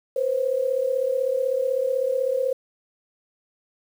sine tone pair together, 493.9 / 529.9 Hz, B4 / C5, 0 / +22 cents, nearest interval minor second, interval 122 cents, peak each -25 / -22 dBFS, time 0.16-2.53 s, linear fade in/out 5 ms, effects 8-bit

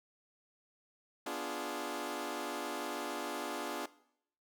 15% pulse chord, B diminished seventh, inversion none, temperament equal, 246.9 / 293.7 / 349.2 / 415.3 Hz, B3 / D4 / F4 / Ab4, 0 / 0 / 0 / 0 cents, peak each -39 / -35 / -36 / -37 dBFS, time 1.26-3.86 s, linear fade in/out 5 ms, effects noise-tail reverb RT60 0.7 s tail -19 dB re dry

